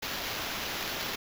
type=noise with sample-and-hold; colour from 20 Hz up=blue; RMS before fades=-35 dBFS; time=0.02-1.16 s; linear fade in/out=10 ms; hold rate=8820 Hz; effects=none